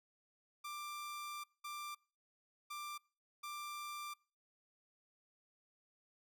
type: tone bursts at uneven times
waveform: sawtooth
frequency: 1183 Hz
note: D6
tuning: 12 cents sharp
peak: -40 dBFS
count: 4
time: 0.64-1.44 / 1.64-1.95 / 2.7-2.98 / 3.43-4.14 s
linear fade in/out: 10 ms
effects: noise-tail reverb RT60 0.4 s tail -25 dB re dry